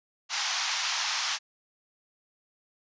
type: band-pass noise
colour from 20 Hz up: white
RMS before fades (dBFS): -30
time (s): 0.29-1.39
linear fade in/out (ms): 50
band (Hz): 750 to 6400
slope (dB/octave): 48
effects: resampled to 16000 Hz